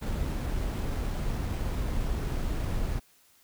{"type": "noise with sample-and-hold", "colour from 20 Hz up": "brown", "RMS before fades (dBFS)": -30, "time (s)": [0.01, 3], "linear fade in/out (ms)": 20, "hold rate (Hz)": 11025, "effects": ["white hiss -62 dBFS RMS until 3.43 s"]}